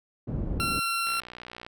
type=low-pass noise; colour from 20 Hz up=pink; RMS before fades=-31 dBFS; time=0.27-0.8 s; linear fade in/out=10 ms; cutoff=340 Hz; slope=12 dB/octave
type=tone; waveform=20% pulse; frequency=1363 Hz; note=F6; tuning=43 cents flat; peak=-21 dBFS; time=0.6-1.2 s; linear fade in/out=0 ms
type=click train; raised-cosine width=0.3 ms; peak=-25 dBFS; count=37; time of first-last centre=1.07-1.665 s; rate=60.5 Hz
effects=none